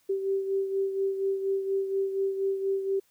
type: beating tone pair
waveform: sine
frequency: 388.7 / 392.9 Hz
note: G4 / G4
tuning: -15 / +4 cents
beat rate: 4.2 Hz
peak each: -26 / -34 dBFS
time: 0.09-3 s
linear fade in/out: 10 ms
effects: white hiss -67 dBFS RMS until 3.1 s